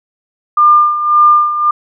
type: tone with tremolo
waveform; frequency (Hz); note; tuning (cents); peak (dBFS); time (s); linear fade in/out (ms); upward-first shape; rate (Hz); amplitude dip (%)
sine; 1200; D6; +37; -3; 0.57-1.71; 5; sine; 1.8; 70
effects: none